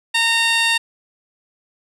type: tone with band-pass filter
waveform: 15% pulse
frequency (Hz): 919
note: A#5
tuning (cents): -25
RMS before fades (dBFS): -17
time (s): 0.14-0.78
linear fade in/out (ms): 10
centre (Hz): 3800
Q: 0.71
effects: resampled to 32000 Hz